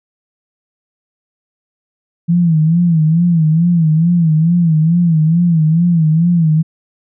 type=tone with vibrato; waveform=sine; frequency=164.81 Hz; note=E3; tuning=in tune; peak=-8 dBFS; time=2.28-6.63 s; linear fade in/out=20 ms; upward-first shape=sine; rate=2.3 Hz; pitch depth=110 cents each way; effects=none